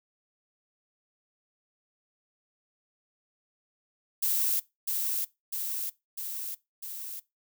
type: noise with echo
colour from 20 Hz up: violet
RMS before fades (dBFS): -27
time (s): 4.22-4.6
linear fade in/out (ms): 10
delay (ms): 650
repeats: 4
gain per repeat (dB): -3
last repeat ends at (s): 7.2
effects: noise-tail reverb RT60 0.2 s tail -20 dB re dry